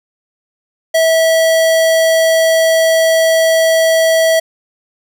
square tone, 650 Hz, E5, 24 cents flat, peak -9 dBFS, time 0.94-4.4 s, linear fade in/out 10 ms, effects none

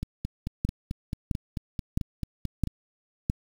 two click trains, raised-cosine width 5 ms, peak -12 / -18 dBFS, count 5 / 13, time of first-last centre 0.65-3.299 / 0.03-2.673 s, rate 1.51 / 4.54 Hz, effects 7-bit

